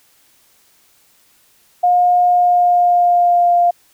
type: tone with pitch glide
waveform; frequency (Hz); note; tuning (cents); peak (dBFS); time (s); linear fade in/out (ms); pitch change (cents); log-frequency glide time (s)
sine; 714 to 699.3; F5 to F5; +38 to +2; -9; 1.83-3.71; 10; -36; 2.25-3.55
effects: white hiss -54 dBFS RMS until 3.93 s